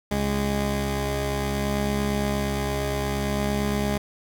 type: tone pair together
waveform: 15% pulse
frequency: 68.7 / 205.5 Hz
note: C#2 / G#3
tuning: -15 / -18 cents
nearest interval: octave + perfect fifth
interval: 1897 cents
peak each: -20 dBFS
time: 0.11-3.98 s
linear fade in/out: 5 ms
effects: none